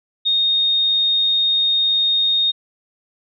sine tone, 3701 Hz, A#7, 13 cents flat, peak -14 dBFS, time 0.25-2.52 s, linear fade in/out 20 ms, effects none

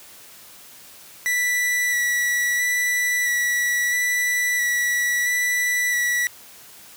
45% pulse tone with vibrato, 1957 Hz, B6, 16 cents flat, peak -19 dBFS, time 1.26-6.27 s, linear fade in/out 0 ms, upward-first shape square, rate 0.75 Hz, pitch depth 11 cents each way, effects white hiss -45 dBFS RMS until 6.96 s + high-pass 60 Hz 12 dB/octave

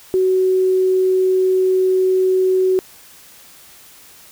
sine tone, 373.9 Hz, F#4, 18 cents sharp, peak -12 dBFS, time 0.14-2.79 s, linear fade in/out 0 ms, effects white hiss -44 dBFS RMS until 4.31 s

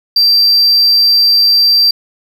sine tone, 4699 Hz, D8, in tune, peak -3 dBFS, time 0.16-1.91 s, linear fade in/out 5 ms, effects tanh soft clip ceiling -5 dBFS + 7-bit

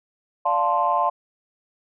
sine chord, D minor seventh, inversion none, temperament equal, 587.3 / 698.5 / 880 / 1046.5 Hz, D5 / F5 / A5 / C6, 0 / 0 / 0 / 0 cents, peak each -27 / -23 / -23 / -21 dBFS, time 0.45-1.1 s, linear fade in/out 10 ms, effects tanh soft clip ceiling -8 dBFS

